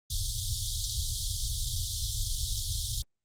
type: band-stop noise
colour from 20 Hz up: pink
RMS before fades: -31 dBFS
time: 0.1-3.02 s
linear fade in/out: 5 ms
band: 120 to 3300 Hz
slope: 96 dB/octave
effects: low-pass 11000 Hz 12 dB/octave + Opus 24 kbps